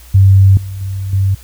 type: tone with level steps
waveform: sine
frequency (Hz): 96.9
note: G2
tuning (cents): -20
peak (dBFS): -3 / -21 / -17 / -9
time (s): 0.14-1.35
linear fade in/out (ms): 10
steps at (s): 0.57 / 0.81 / 1.13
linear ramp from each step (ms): 2
effects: added 60 Hz sine -36 dBFS peak until 1.43 s + white hiss -42 dBFS RMS until 1.43 s